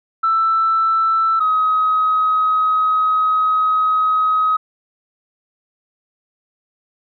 sine tone pair in turn, 1326 / 1266.4 Hz, E6 / D#6, +10 / +30 cents, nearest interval minor second, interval 80 cents, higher first, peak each -12 / -12 dBFS, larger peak neither, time 0.23-1.4 / 1.4-4.57 s, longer second, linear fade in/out 10 ms, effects tanh soft clip ceiling -8 dBFS

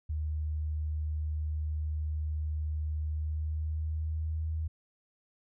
sine tone with pitch glide, 76.7 to 79.22 Hz, D#2 to D#2, -24 to +32 cents, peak -30 dBFS, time 0.09-4.68 s, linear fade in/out 10 ms, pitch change +56 cents, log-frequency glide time 3.06-4.48 s, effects none

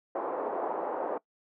pink band-pass noise, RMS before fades -33 dBFS, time 0.15-1.18 s, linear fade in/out 5 ms, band 390 to 1000 Hz, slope 24 dB/octave, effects noise-tail reverb RT60 0.1 s tail -22 dB re dry

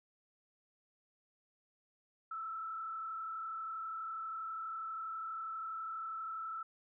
sine tone with frequency modulation, 1318.5 Hz, E6, in tune, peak -39 dBFS, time 2.31-6.63 s, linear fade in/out 5 ms, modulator 32.3 Hz, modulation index 0.83, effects none

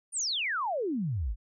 sine exponential sweep, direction down, 9650 to 43.65 Hz, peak -28 dBFS, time 0.12-1.36 s, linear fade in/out 50 ms, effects none

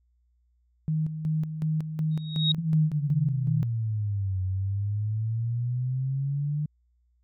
sine tone with tremolo, 156.4 Hz, D#3, 9 cents sharp, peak -23 dBFS, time 0.88-3.63 s, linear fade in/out 0 ms, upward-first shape square, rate 2.7 Hz, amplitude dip 60%
sine tone with exponential growth, 3773 Hz, A#7, 20 cents sharp, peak -19 dBFS, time 2.11-2.52 s, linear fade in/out 5 ms, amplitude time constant 87 ms
sine exponential two-way sweep, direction down then up, 165.9 to 92.5 to 151.4 Hz, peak -25 dBFS, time 2.58-6.66 s, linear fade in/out 5 ms, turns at 4.42 s
effects added 60 Hz sine -64 dBFS peak until 7.23 s

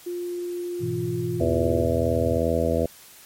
sine tone, 351.7 Hz, F4, 12 cents sharp, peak -27 dBFS, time 0.06-1.84 s, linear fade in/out 10 ms
sine chord, E major, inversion first, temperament equal, 103.83 / 123.47 / 164.81 Hz, G#2 / B2 / E3, 0 / 0 / 0 cents, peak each -33 / -29 / -30 dBFS, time 0.79-2.41 s, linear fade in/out 50 ms
harmonic tone, 82.41 Hz, E2, in tune, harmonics 1 / 2 / 3 / 4 / 5 / 6 / 7 / 8, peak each -27 / -31 / -28 / -30 / -31 / -25 / -28 / -28 dBFS, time 1.4-2.86 s, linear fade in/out 5 ms
effects white hiss -48 dBFS RMS until 3.25 s + MP3 64 kbps

